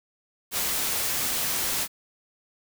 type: noise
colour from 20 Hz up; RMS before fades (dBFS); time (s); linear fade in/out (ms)
white; -27; 0.51-1.88; 50
effects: none